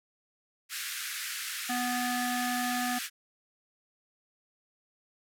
pink band-pass noise, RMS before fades -37 dBFS, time 0.69-3.1 s, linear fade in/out 50 ms, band 1400 to 15000 Hz, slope 48 dB/octave
harmonic tone, 246.9 Hz, B3, in tune, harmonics 1 / 3 / 5 / 7, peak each -33 / -33 / -40 / -37 dBFS, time 1.69-2.99 s, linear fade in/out 10 ms
effects none

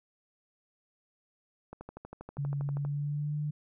click train, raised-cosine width 1 ms, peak -29 dBFS, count 15, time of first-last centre 1.73-2.85 s, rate 12.5 Hz
sine tone with pitch glide, 141.6 to 149.07 Hz, C#3 to D3, +37 to +26 cents, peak -30 dBFS, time 2.38-3.51 s, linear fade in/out 10 ms, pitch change +89 cents, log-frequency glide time 2.73-3.36 s
effects none

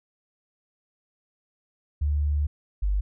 sine tone pair in turn, 73.42 / 49.39 Hz, D2 / G1, 0 / +14 cents, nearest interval perfect fifth, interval 686 cents, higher first, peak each -21 dBFS, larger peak neither, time 2.01-2.47 / 2.82-3.01 s, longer first, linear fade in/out 10 ms, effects none

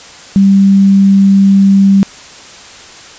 sine tone, 196 Hz, G3, in tune, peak -3 dBFS, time 0.36-2.03 s, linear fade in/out 0 ms, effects white hiss -33 dBFS RMS until 3.18 s + resampled to 16000 Hz

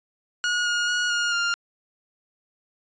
sawtooth tone with pitch steps, 1447 / 1433 / 1450 / 1426 / 1400 Hz, F#6 / F6 / F#6 / F6 / F6, -39 / +44 / -35 / +36 / +4 cents, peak -18 dBFS, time 0.44-1.54 s, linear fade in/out 0 ms, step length 220 ms, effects resampled to 16000 Hz

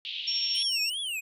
white band-pass noise, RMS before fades -36 dBFS, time 0.05-0.63 s, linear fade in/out 0 ms, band 2800 to 3600 Hz, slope 48 dB/octave
sine tone with tremolo, 5500 Hz, F8, 27 cents flat, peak -25 dBFS, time 0.27-0.9 s, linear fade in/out 10 ms, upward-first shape triangle, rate 13 Hz, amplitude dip 35%
square tone with vibrato, 2915 Hz, F#7, 26 cents flat, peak -31 dBFS, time 0.54-1.21 s, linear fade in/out 20 ms, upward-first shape triangle, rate 2.7 Hz, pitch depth 290 cents each way
effects resampled to 32000 Hz

